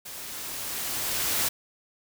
white noise with level ramp, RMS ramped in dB -40 to -25 dBFS, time 0.05-1.49 s, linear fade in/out 10 ms, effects none

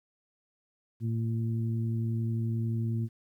harmonic tone, 113.9 Hz, A#2, 40 cents flat, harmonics 1 / 2 / 3, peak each -28 / -35 / -43 dBFS, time 1-3.09 s, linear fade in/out 50 ms, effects 11-bit

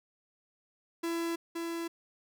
45% pulse tone with echo, 335.1 Hz, E4, 29 cents sharp, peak -31 dBFS, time 1.03-1.36 s, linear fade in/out 10 ms, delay 520 ms, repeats 1, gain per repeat -3 dB, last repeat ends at 1.88 s, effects none

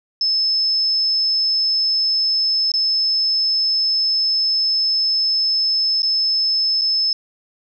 sine tone with dropouts, 5230 Hz, E8, 15 cents flat, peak -15 dBFS, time 0.21-7.13 s, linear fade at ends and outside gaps 2 ms, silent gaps 2.718-2.738 / 6.021-6.03 / 6.813-6.817 s, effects none

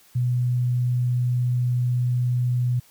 sine tone, 123.47 Hz, B2, in tune, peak -19 dBFS, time 0.15-2.8 s, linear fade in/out 10 ms, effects white hiss -55 dBFS RMS until 2.9 s

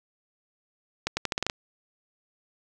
accelerating click train, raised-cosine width 0.2 ms, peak -9 dBFS, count 8, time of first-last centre 1.07-1.499 s, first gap 100 ms, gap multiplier 0.83, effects none

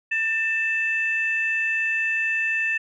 sine tone pair together, 1791.9 / 2637 Hz, A6 / E7, +31 / 0 cents, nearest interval perfect fifth, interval 669 cents, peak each -23 dBFS, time 0.11-2.78 s, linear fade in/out 10 ms, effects tanh soft clip ceiling -13 dBFS

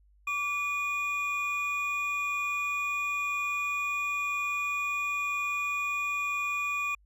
triangle tone pair together, 1154 / 2445 Hz, D6 / D#7, -31 / -31 cents, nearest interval octave + minor second, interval 1300 cents, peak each -32 / -28 dBFS, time 0.27-6.95 s, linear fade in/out 5 ms, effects added 50 Hz sine -59 dBFS peak until 7.05 s

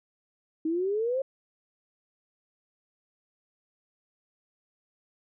sine exponential sweep, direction up, 311.1 to 547 Hz, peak -25 dBFS, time 0.65-1.22 s, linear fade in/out 5 ms, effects none

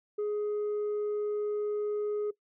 sine tone, 417.7 Hz, G#4, 10 cents sharp, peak -26 dBFS, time 0.18-2.31 s, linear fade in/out 10 ms, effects noise-tail reverb RT60 0.1 s tail -20 dB re dry + tanh soft clip ceiling -28 dBFS

